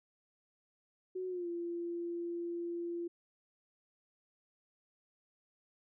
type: tone with pitch glide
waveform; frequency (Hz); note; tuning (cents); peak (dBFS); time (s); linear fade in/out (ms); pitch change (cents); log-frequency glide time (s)
sine; 370 to 343.2; F#4 to F4; 0 to -30; -36; 1.15-3.08; 10; -130; 1.28-1.48
effects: none